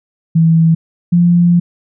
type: tone pair in turn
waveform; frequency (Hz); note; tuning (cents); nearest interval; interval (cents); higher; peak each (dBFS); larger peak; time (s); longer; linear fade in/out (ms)
sine; 163.4 / 173.7; E3 / F3; -15 / -9; minor second; 106; second; -6; neither; 0.35-0.75 / 1.12-1.6; second; 10
effects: none